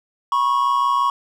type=tone pair together; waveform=triangle; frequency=974.3 / 1100 Hz; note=B5 / C#6; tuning=-24 / -14 cents; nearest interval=major second; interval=210 cents; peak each=-19 / -15 dBFS; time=0.32-1.1 s; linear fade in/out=2 ms; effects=none